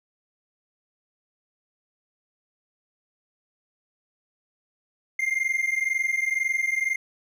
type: tone pair together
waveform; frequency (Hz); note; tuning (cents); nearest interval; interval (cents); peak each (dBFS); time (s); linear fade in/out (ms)
triangle; 2097 / 2119; C7 / C7; +3 / +21; unison; 18; -24 / -24; 5.19-6.96; 5
effects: none